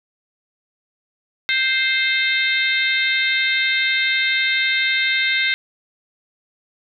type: harmonic tone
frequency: 524 Hz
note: C5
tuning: 2 cents sharp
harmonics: 3 / 4 / 5 / 6 / 7 / 8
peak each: -23 / -19 / -27 / -31 / -23 / -30 dBFS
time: 1.49-5.54 s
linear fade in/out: 0 ms
effects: none